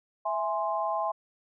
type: chord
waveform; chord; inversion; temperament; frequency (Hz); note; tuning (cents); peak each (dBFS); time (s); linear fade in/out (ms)
sine; E augmented; none; equal; 659.3 / 830.6 / 1046.5; E5 / G#5 / B#5; 0 / 0 / 0; -31 / -31 / -31; 0.25-1.12; 10
effects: none